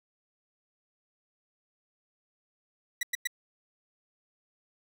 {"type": "tone bursts", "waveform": "sawtooth", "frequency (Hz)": 1952, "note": "B6", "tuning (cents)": -21, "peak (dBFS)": -24, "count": 3, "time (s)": [3.01, 3.273], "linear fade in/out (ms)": 5, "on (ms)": 21, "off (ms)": 100, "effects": []}